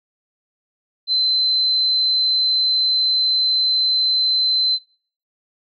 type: tone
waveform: sine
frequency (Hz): 4068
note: C8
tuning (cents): -50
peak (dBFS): -15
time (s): 1.07-4.79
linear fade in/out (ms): 50
effects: noise-tail reverb RT60 0.5 s tail -24 dB re dry